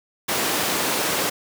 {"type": "high-pass noise", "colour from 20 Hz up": "pink", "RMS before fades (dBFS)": -23, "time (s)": [0.28, 1.3], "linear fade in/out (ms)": 10, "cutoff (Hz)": 270, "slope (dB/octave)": 12, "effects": []}